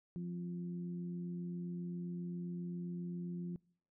harmonic tone, 87.5 Hz, F2, 4 cents sharp, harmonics 2 / 3 / 4, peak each -39 / -55 / -51 dBFS, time 0.16-3.56 s, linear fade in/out 0 ms, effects noise-tail reverb RT60 0.6 s tail -26 dB re dry

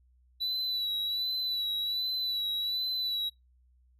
triangle tone with vibrato, 3951 Hz, B7, in tune, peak -28 dBFS, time 0.4-3.3 s, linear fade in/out 20 ms, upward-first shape sine, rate 1.3 Hz, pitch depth 39 cents each way, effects noise-tail reverb RT60 0.2 s tail -24 dB re dry + added 62 Hz sine -61 dBFS peak until 3.99 s

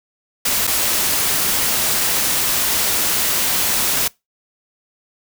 white noise with dropouts, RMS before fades -18 dBFS, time 0.45-4.08 s, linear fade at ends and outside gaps 5 ms, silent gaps 0.67-0.674 s, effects noise-tail reverb RT60 0.2 s tail -23 dB re dry

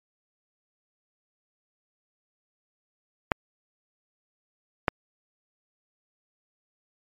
clicks, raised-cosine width 0.5 ms, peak -5 dBFS, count 2, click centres 3.318 / 4.882 s, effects MP3 96 kbps

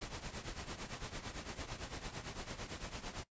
pink noise with tremolo, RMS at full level -42 dBFS, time 0.01-3.24 s, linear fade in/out 10 ms, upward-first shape triangle, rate 8.9 Hz, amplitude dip 80%, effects noise-tail reverb RT60 0.1 s tail -17 dB re dry + resampled to 16000 Hz

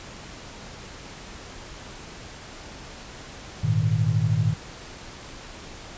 sine chord, Ab suspended second, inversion none, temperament just, 103.83 / 116.8 / 155.74 Hz, Ab2 / Bb2 / Eb3, 0 / +4 / +2 cents, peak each -24 / -23 / -24 dBFS, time 3.63-4.54 s, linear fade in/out 10 ms, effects pink hiss -41 dBFS RMS until 5.97 s + resampled to 16000 Hz

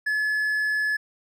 triangle tone, 1713 Hz, A6, 47 cents flat, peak -20 dBFS, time 0.06-0.97 s, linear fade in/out 10 ms, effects none

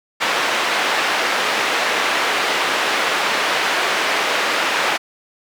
white band-pass noise, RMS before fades -19 dBFS, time 0.2-4.98 s, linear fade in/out 20 ms, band 400 to 2400 Hz, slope 12 dB/octave, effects none

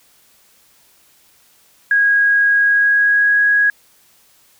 sine tone with pitch glide, 1644 to 1658.3 Hz, G#6 to G#6, -18 to -3 cents, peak -10 dBFS, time 1.91-3.7 s, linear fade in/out 2 ms, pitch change +15 cents, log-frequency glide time 2.59-3.39 s, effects white hiss -53 dBFS RMS until 4.59 s

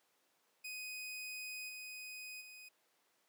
sawtooth tone with level steps, 2500 Hz, D#7, 8 cents sharp, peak -40 / -43 / -49 dBFS, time 0.64-2.69 s, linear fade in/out 10 ms, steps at 1.68 / 2.4 s, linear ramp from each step 20 ms, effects pink hiss -75 dBFS RMS until 3.28 s + high-pass 400 Hz 12 dB/octave

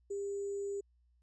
sine tone with sample-and-hold, 400 Hz, G4, 35 cents sharp, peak -35 dBFS, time 0.1-0.81 s, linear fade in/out 10 ms, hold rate 7350 Hz, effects added 60 Hz sine -67 dBFS peak until 1.22 s + resampled to 22050 Hz

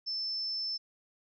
sine tone, 5290 Hz, E8, 5 cents sharp, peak -32 dBFS, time 0.06-0.78 s, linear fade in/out 20 ms, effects none

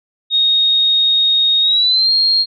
sine tone with pitch glide, 3729 to 4234 Hz, A#7 to C8, 0 to +20 cents, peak -10 dBFS, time 0.3-2.46 s, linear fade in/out 50 ms, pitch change +220 cents, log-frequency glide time 1.61-2.12 s, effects none

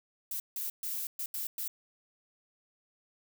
violet noise bursts at uneven times, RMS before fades -36 dBFS, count 6, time 0.31-0.4 / 0.56-0.7 / 0.83-1.07 / 1.19-1.26 / 1.34-1.47 / 1.58-1.68 s, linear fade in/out 2 ms, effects none

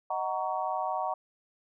sine chord, D# minor seventh, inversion none, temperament just, 622.3 / 746.7 / 933.4 / 1120.1 Hz, D#5 / F#5 / A#5 / C#6, 0 / +16 / +2 / +18 cents, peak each -36 / -32 / -34 / -36 dBFS, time 0.1-1.14 s, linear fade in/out 5 ms, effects none

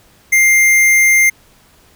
square tone, 2100 Hz, C7, 6 cents sharp, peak -8 dBFS, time 0.32-1.3 s, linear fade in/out 10 ms, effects pink hiss -49 dBFS RMS until 1.95 s

